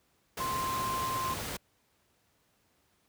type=tone in noise; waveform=sine; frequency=1047 Hz; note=C6; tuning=1 cent sharp; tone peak=-31 dBFS; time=0.4-1.34 s; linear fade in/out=5 ms; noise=pink; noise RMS=-37 dBFS; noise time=0.37-1.57 s; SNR=+3 dB; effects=pink hiss -71 dBFS RMS until 3.08 s + high-pass 60 Hz 12 dB/octave